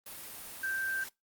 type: tone in noise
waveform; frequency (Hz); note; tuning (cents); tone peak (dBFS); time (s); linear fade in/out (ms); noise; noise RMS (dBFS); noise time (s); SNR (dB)
sine; 1568; G6; 0; -31; 0.63-1.04; 5; white; -45; 0.06-1.09; +11
effects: noise-tail reverb RT60 0.2 s tail -23 dB re dry + Opus 32 kbps